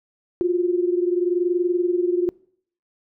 sine tone pair together, 350 / 370.8 Hz, F4 / F#4, +4 / +4 cents, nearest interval minor second, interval 100 cents, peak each -19 / -23 dBFS, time 0.41-2.29 s, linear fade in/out 0 ms, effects noise-tail reverb RT60 0.6 s tail -25 dB re dry

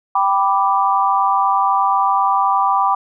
sine chord, G major, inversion none, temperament equal, 784 / 987.8 / 1174.7 Hz, G5 / B5 / D6, 0 / 0 / 0 cents, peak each -17 dBFS, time 0.15-2.95 s, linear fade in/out 5 ms, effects none

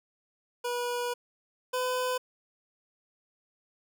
25% pulse tone pair in turn, 485.6 / 504.8 Hz, B4 / B4, -29 / +38 cents, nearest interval minor second, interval 67 cents, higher second, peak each -26 / -24 dBFS, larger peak second, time 0.64-1.14 / 1.73-2.18 s, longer first, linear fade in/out 10 ms, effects none

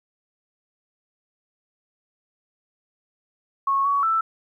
sine tone with pitch steps, 1098 / 1124 / 1325 Hz, C#6 / C#6 / E6, -17 / +24 / +9 cents, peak -18 dBFS, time 3.67-4.21 s, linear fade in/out 5 ms, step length 180 ms, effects 10-bit

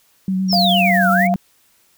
sine tone with vibrato, 188.6 Hz, F#3, 33 cents sharp, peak -16 dBFS, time 0.28-1.36 s, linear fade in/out 2 ms, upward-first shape square, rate 8.7 Hz, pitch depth 17 cents each way
sine exponential two-way sweep, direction down then up, 5760 to 1300 to 2364 Hz, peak -15 dBFS, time 0.48-1.29 s, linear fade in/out 50 ms, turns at 1.11 s
violet noise with tremolo, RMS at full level -31 dBFS, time 0.52-1.27 s, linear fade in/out 0 ms, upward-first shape sine, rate 12 Hz, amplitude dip 35%
sine tone, 696 Hz, F5, 6 cents flat, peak -16 dBFS, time 0.53-1.34 s, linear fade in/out 0 ms
effects white hiss -57 dBFS RMS until 1.97 s

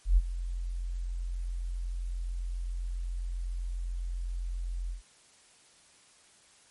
sine tone with ADSR envelope, 43.76 Hz, F1, 4 cents sharp, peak -16 dBFS, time 0.05-5.02 s, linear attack 120 ms, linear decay 37 ms, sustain -15 dB, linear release 120 ms, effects white hiss -60 dBFS RMS until 6.7 s + MP3 48 kbps

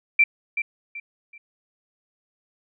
sine tone with echo, 2349 Hz, D7, in tune, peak -12 dBFS, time 0.19-0.24 s, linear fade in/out 5 ms, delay 380 ms, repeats 3, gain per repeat -10 dB, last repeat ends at 1.38 s, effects none

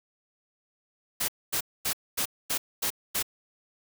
white noise bursts, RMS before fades -28 dBFS, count 7, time 1.2-3.228 s, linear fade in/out 10 ms, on 84 ms, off 240 ms, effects none

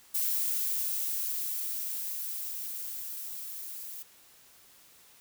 violet noise with level ramp, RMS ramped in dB -29 to -42 dBFS, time 0.14-4.03 s, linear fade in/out 10 ms, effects white hiss -58 dBFS RMS until 5.2 s

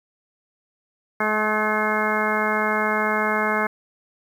harmonic tone with a mistuned harmonic, 213.9 Hz, A3, 49 cents flat, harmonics 1 / 2 / 3 / 4 / 5 / 6 / 7 / 8 / 10, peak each -28 / -28 / -28 / -28 / -28 / -28 / -28 / -28 / -28 dBFS, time 1.2-3.67 s, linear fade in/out 5 ms, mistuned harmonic 7, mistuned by +18 cents, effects 8-bit

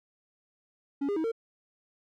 triangle tone with pitch steps, 280.1 / 405.7 / 318.6 / 455.1 Hz, C#4 / G#4 / D#4 / A#4, +18 / -41 / +41 / -42 cents, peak -25 dBFS, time 1.01-1.318 s, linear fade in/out 10 ms, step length 77 ms, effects none

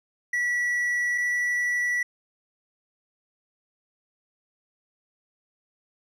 triangle tone pair in turn, 1945 / 1952 Hz, B6 / B6, -27 / -21 cents, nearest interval unison, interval 6 cents, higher second, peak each -21 dBFS, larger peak neither, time 0.33-1.18 / 1.18-2.03 s, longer neither, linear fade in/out 5 ms, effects resampled to 32000 Hz

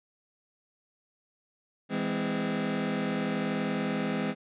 sawtooth chord, E augmented, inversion none, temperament just, 164.81 / 206 / 257.5 Hz, E3 / G#3 / B#3, 0 / -14 / -28 cents, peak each -31 / -27 / -28 dBFS, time 1.89-4.35 s, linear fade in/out 50 ms, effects resampled to 8000 Hz

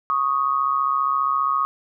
sine tone pair together, 1109.6 / 1244.5 Hz, C#6 / D#6, +1 / 0 cents, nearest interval major second, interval 199 cents, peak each -21 dBFS, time 0.1-1.65 s, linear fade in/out 0 ms, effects none

